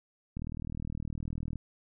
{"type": "click train", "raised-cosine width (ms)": 5, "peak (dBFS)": -25, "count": 48, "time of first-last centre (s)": [0.37, 1.557], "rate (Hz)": 39.6, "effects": []}